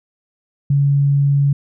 sine tone, 141 Hz, C#3, 30 cents sharp, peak -11 dBFS, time 0.7-1.53 s, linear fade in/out 5 ms, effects none

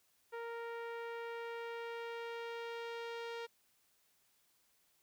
sawtooth tone with low-pass filter sweep, 465.3 Hz, A#4, 3 cents flat, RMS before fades -44 dBFS, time 0.32-3.47 s, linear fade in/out 20 ms, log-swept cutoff 1800 to 3900 Hz, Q 1.1, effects white hiss -74 dBFS RMS until 5.02 s

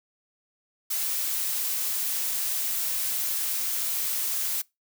blue noise, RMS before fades -28 dBFS, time 0.9-4.62 s, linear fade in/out 10 ms, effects noise-tail reverb RT60 0.2 s tail -23 dB re dry

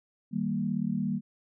sine chord, Eb major, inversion none, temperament equal with one note detuned, 157.01 / 196 / 233.1 Hz, Eb3 / G3 / Bb3, +16 / 0 / 0 cents, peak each -34 / -30 / -31 dBFS, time 0.31-1.21 s, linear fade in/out 50 ms, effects none

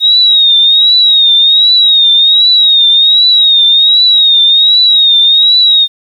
sine tone with vibrato, 3764 Hz, A#7, 16 cents sharp, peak -3 dBFS, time 0-5.88 s, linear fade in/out 50 ms, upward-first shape triangle, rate 1.3 Hz, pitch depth 98 cents each way, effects 7-bit

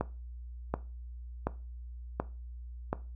click train, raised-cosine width 1 ms, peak -15 dBFS, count 5, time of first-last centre 0.01-2.93 s, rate 1.37 Hz, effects noise-tail reverb RT60 0.3 s tail -17 dB re dry + added 60 Hz sine -41 dBFS peak until 3.15 s

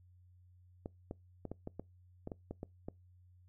clicks, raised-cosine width 2 ms, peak -28 dBFS, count 11, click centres 0.859 / 1.111 / 1.453 / 1.516 / 1.674 / 1.796 / 2.274 / 2.318 / 2.51 / 2.631 / 2.885 s, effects noise-tail reverb RT60 0.2 s tail -24 dB re dry + added 90 Hz sine -60 dBFS peak until 3.48 s

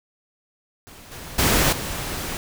pink noise with level steps, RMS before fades -44 / -37 / -18 / -29 dBFS, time 0.87-2.37 s, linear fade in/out 0 ms, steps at 1.11 / 1.38 / 1.72 s, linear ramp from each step 10 ms, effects none

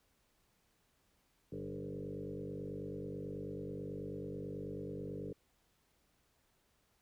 sine tone with frequency modulation, 293.7 Hz, D4, in tune, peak -40 dBFS, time 1.52-5.33 s, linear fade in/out 5 ms, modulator 49.2 Hz, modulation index 4, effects pink hiss -75 dBFS RMS until 7.01 s

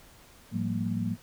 sine tone cluster, 108.1 / 175.2 / 194.7 / 231.2 Hz, A2 / F3 / G3 / A#3, -30 / +6 / -12 / -14 cents, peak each -33 / -33 / -34 / -32 dBFS, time 0.51-1.17 s, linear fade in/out 50 ms, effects pink hiss -55 dBFS RMS until 1.22 s

